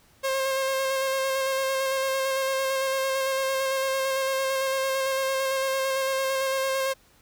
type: tone with vibrato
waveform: sawtooth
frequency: 534 Hz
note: C5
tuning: 35 cents sharp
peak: -20 dBFS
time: 0.23-6.94 s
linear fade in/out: 20 ms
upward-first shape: square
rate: 8.9 Hz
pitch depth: 15 cents each way
effects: pink hiss -59 dBFS RMS until 7.21 s